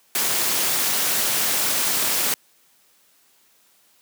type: noise with amplitude modulation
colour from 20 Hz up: white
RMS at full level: -19 dBFS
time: 0.15-2.34 s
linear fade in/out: 2 ms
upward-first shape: sine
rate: 294 Hz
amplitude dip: 55%
effects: white hiss -59 dBFS RMS until 4.01 s + high-pass 150 Hz 12 dB/octave

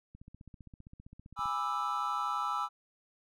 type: click train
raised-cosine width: 5 ms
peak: -38 dBFS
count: 21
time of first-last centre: 0.15-1.457 s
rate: 15.3 Hz
type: chord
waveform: triangle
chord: E dominant seventh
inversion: first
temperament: just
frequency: 824.1 / 988.9 / 1186.7 / 1318.5 Hz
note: G#5 / B5 / D6 / E6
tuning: -14 / +2 / +18 / 0 cents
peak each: -37 / -36 / -36 / -32 dBFS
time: 1.36-2.69 s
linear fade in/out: 50 ms
effects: none

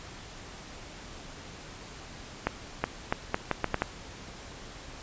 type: accelerating click train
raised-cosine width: 0.5 ms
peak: -10 dBFS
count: 8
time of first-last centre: 2.47-3.821 s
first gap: 370 ms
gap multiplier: 0.77
effects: pink hiss -45 dBFS RMS until 5.02 s + resampled to 16000 Hz

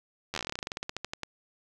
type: slowing click train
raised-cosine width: 0.2 ms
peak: -16 dBFS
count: 23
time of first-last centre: 0.34-1.233 s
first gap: 11 ms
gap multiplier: 1.11
effects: none

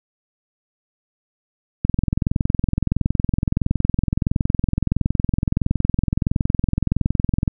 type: click train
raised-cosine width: 5 ms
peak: -5 dBFS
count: 122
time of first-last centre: 1.85-7.478 s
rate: 21.5 Hz
effects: none

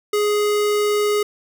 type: tone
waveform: square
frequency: 416.6 Hz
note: G#4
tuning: 5 cents sharp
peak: -17 dBFS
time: 0.13-1.23 s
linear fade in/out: 5 ms
effects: none

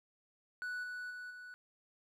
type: tone with level steps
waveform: triangle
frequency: 1480 Hz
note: F#6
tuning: in tune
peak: -36 / -39 / -42 / -46 dBFS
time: 0.62-1.54 s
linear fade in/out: 0 ms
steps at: 0.83 / 1.1 / 1.3 s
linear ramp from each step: 10 ms
effects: none

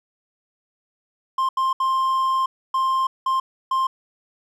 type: tone bursts at uneven times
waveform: triangle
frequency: 1054 Hz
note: C6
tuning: 12 cents sharp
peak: -16 dBFS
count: 6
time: 1.38-1.49 / 1.57-1.73 / 1.8-2.46 / 2.74-3.07 / 3.26-3.4 / 3.71-3.87 s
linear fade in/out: 5 ms
effects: none

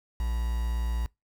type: tone with quantisation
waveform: triangle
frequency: 58.27 Hz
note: A#1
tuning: in tune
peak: -24 dBFS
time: 0.2-1.06 s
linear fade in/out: 0 ms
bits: 7
effects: noise-tail reverb RT60 0.2 s tail -24 dB re dry

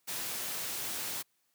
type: noise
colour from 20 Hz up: white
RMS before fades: -37 dBFS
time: 0.07-1.23 s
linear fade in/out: 20 ms
effects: white hiss -75 dBFS RMS until 1.54 s + high-pass 100 Hz 12 dB/octave

